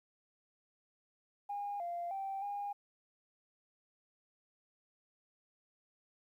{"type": "tone with pitch steps", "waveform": "sine", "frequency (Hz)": [813, 693, 780, 812], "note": ["G#5", "F5", "G5", "G#5"], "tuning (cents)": [-37, -14, -9, -39], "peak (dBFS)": -36, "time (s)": [1.49, 2.73], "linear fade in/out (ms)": 10, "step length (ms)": 310, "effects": ["tanh soft clip ceiling -32 dBFS", "12-bit"]}